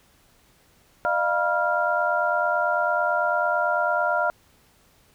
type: tone cluster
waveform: sine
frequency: 609 / 698 / 966 / 1391 Hz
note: D#5 / F5 / B5 / F6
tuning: -37 / -1 / -39 / -7 cents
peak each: -26 / -25 / -28 / -24 dBFS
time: 1.05-4.3 s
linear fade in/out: 0 ms
effects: pink hiss -59 dBFS RMS until 5.14 s